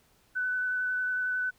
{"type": "tone with vibrato", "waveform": "sine", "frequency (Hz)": 1500, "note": "F#6", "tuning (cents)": 23, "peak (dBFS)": -27, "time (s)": [0.35, 1.51], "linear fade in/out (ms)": 20, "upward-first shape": "square", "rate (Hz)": 11, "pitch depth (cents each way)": 9, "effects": ["pink hiss -65 dBFS RMS until 1.58 s"]}